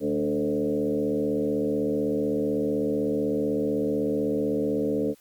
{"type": "tone with frequency modulation", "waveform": "sine", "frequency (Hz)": 364.8, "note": "F#4", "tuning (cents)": -24, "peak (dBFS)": -22, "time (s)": [0, 5.15], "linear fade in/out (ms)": 50, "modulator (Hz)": 75.9, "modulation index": 2.2, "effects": ["white hiss -59 dBFS RMS until 5.2 s", "MP3 96 kbps"]}